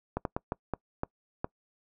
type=slowing click train; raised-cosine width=1 ms; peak=-16 dBFS; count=7; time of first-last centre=0.17-1.445 s; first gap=82 ms; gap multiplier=1.38; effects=noise-tail reverb RT60 0.1 s tail -25 dB re dry